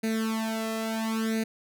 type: tone with flanger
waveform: sawtooth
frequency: 222.3 Hz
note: A3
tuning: 18 cents sharp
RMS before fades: -29 dBFS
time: 0.03-1.44 s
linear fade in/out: 10 ms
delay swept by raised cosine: 0.46 to 1.56 ms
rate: 0.72 Hz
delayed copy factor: +0.95
effects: none